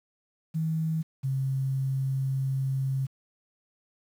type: tone pair in turn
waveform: sine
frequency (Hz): 160 / 134.08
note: D#3 / C3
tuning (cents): +49 / +43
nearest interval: minor third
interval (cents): 306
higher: first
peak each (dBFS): -25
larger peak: neither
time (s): 0.54-1.03 / 1.23-3.07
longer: second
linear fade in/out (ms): 20
effects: 9-bit